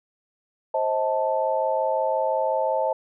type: chord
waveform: sine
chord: A diminished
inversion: first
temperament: just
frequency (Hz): 528 / 633.6 / 880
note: C5 / Eb5 / A5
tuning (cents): +16 / +31 / 0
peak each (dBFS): -25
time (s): 0.74-2.93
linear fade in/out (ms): 5
effects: none